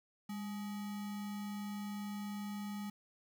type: tone with sample-and-hold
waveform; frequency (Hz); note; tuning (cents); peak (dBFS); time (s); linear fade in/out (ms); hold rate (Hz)
sine; 203.7; G#3; -33; -39; 0.29-2.9; 5; 1050
effects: none